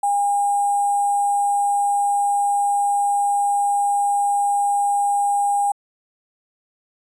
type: tone with sample-and-hold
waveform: sine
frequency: 810 Hz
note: G#5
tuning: 43 cents flat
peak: -16 dBFS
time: 0.03-5.72 s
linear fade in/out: 5 ms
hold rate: 8820 Hz
effects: resampled to 22050 Hz